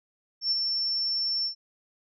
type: tone with ADSR envelope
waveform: sine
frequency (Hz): 5410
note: E8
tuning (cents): +44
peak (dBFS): -21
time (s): 0.41-1.55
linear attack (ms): 100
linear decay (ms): 27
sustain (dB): -4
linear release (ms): 100
effects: none